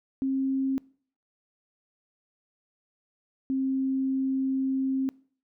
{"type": "tone pair in turn", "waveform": "sine", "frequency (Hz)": [267.6, 265.9], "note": ["C4", "C4"], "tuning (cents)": [39, 28], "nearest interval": "unison", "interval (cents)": 11, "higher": "first", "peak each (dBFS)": -24, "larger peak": "neither", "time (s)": [[0.22, 0.78], [3.5, 5.09]], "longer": "second", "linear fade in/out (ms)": 0, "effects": ["noise-tail reverb RT60 0.5 s tail -24 dB re dry"]}